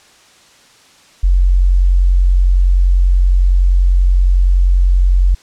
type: tone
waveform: sine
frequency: 45.28 Hz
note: F#1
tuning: 37 cents flat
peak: -7 dBFS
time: 1.23-5.35 s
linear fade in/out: 10 ms
effects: white hiss -46 dBFS RMS until 5.42 s + low-pass 7000 Hz 12 dB/octave